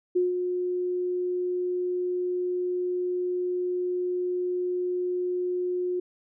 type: tone with ADSR envelope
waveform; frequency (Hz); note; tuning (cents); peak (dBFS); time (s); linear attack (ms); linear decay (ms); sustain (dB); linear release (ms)
sine; 360; F#4; -47; -19; 0.15-6; 14; 160; -6; 6
effects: none